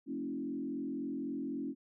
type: tone with frequency modulation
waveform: sine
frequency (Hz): 277.5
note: C#4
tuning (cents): +2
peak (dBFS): -35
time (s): 0.06-1.75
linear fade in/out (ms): 50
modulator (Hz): 43.8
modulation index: 1.2
effects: none